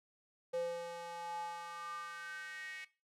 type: tone with high-pass filter sweep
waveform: square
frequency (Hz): 170.7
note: F3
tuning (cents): -39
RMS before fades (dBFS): -44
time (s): 0.53-2.85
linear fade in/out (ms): 10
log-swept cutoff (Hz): 500 to 2100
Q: 6.7
effects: noise-tail reverb RT60 0.3 s tail -18 dB re dry + low-pass 10000 Hz 12 dB/octave